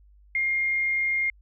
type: tone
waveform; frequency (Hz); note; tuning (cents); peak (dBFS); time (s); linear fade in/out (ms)
sine; 2124; C7; +25; -22; 0.35-1.3; 2
effects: added 50 Hz sine -52 dBFS peak until 1.41 s